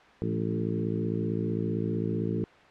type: harmonic tone with a mistuned harmonic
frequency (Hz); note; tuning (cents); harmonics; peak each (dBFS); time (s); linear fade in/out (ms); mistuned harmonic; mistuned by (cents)
55.5; A1; +16; 2 / 3 / 4 / 5 / 6 / 7 / 8; -33 / -32 / -34 / -38 / -35 / -37 / -37; 0.22-2.44; 0; 3; +45
effects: white hiss -53 dBFS RMS until 2.7 s + low-pass 2000 Hz 12 dB/octave